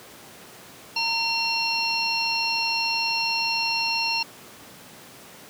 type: harmonic tone with a mistuned harmonic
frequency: 911 Hz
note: A#5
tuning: 40 cents flat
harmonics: 1 / 3 / 5 / 6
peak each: -29 / -26 / -27 / -30 dBFS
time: 0.96-4.23 s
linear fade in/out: 5 ms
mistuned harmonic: 5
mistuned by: -120 cents
effects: pink hiss -45 dBFS RMS until 5.49 s + high-pass 150 Hz 12 dB/octave